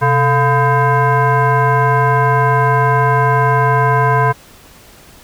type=tone with frequency modulation; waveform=sine; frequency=440 Hz; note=A4; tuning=in tune; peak=-9 dBFS; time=0.01-4.33 s; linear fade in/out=20 ms; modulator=569 Hz; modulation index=1.8; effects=pink hiss -42 dBFS RMS until 5.23 s